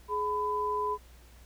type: tone pair together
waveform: sine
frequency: 420.4 / 1002.5 Hz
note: G#4 / B5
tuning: +21 / +26 cents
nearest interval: octave + minor third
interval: 1505 cents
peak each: -33 / -29 dBFS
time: 0.08-0.98 s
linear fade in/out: 50 ms
effects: added 60 Hz sine -52 dBFS peak until 1.45 s + pink hiss -59 dBFS RMS until 1.45 s